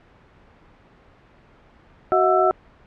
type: tone cluster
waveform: sine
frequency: 374.1 / 639 / 726 / 1327 Hz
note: F#4 / D#5 / F#5 / E6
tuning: +19 / +46 / -33 / +11 cents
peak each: -20 dBFS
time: 2.12-2.51 s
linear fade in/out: 0 ms
effects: pink hiss -52 dBFS RMS until 2.86 s + low-pass 2000 Hz 12 dB/octave